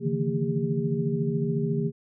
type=tone cluster; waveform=sine; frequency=139.4 / 153.5 / 167.4 / 228 / 403.2 Hz; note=C#3 / D#3 / E3 / A#3 / G4; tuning=+10 / -23 / +27 / -38 / +49 cents; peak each=-30 dBFS; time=0-1.92 s; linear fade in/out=50 ms; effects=none